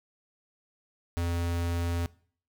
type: tone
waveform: square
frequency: 85.6 Hz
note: F2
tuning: 34 cents flat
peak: -28 dBFS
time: 1.17-2.06 s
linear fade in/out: 0 ms
effects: noise-tail reverb RT60 0.5 s tail -21 dB re dry